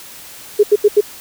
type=tone bursts; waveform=sine; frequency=415.3 Hz; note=G#4; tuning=in tune; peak=-5 dBFS; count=4; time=0.59-1.009 s; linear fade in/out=10 ms; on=44 ms; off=81 ms; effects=white hiss -36 dBFS RMS until 1.2 s